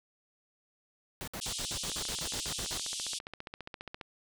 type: noise bursts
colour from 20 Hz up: pink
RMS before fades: -40 dBFS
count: 13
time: 1.21-2.776 s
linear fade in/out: 0 ms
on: 66 ms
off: 59 ms
type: band-pass noise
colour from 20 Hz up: pink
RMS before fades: -38 dBFS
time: 1.41-3.19 s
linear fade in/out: 10 ms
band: 3000 to 9700 Hz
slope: 48 dB/octave
type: click train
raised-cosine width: 0.3 ms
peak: -25 dBFS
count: 33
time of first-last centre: 1.85-4.012 s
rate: 14.8 Hz
effects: none